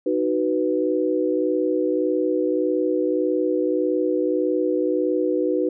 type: chord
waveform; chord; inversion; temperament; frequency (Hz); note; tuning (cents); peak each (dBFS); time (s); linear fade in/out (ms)
sine; B major; first; just; 308.7 / 370.4 / 493.9; D#4 / F#4 / B4; -14 / +2 / 0; -23; 0.06-5.69; 5
effects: none